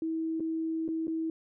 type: tone with dropouts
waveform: sine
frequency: 323.1 Hz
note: E4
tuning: 35 cents flat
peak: -29 dBFS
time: 0.02-1.3 s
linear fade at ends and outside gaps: 2 ms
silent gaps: 0.398-0.404 / 0.88-0.887 / 1.071-1.079 s
effects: none